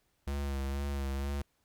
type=tone with vibrato; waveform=square; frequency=69.3 Hz; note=C#2; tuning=in tune; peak=-33 dBFS; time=0.27-1.42 s; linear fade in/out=5 ms; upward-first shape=sine; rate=2.1 Hz; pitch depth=36 cents each way; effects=pink hiss -75 dBFS RMS until 1.64 s